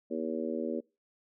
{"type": "harmonic tone", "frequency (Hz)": 80, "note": "D#2", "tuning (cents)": 49, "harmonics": [3, 4, 5, 6, 7], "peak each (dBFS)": [-36, -37, -38, -39, -39], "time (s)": [0.1, 0.81], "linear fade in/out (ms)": 20, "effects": ["noise-tail reverb RT60 0.3 s tail -25 dB re dry"]}